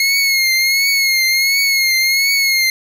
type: tone with vibrato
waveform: 25% pulse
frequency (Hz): 2159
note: C#7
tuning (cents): -46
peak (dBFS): -8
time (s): 0-2.7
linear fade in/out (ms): 2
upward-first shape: triangle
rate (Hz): 1.4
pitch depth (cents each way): 61
effects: none